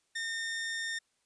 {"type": "tone", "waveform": "sawtooth", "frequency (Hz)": 1822, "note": "A#6", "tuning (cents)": -40, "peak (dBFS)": -30, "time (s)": [0.15, 0.99], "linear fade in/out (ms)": 10, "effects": ["white hiss -75 dBFS RMS until 1.25 s", "resampled to 22050 Hz"]}